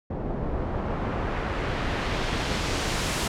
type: noise with low-pass filter sweep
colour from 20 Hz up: pink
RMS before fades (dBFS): -28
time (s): 0.1-3.28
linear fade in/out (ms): 5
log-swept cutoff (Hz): 540 to 9700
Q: 0.77
effects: none